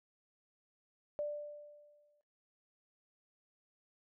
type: tone with exponential decay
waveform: sine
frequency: 590 Hz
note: D5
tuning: 8 cents sharp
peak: -33 dBFS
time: 1.19-2.21 s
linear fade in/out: 0 ms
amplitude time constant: 220 ms
effects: noise-tail reverb RT60 0.5 s tail -22 dB re dry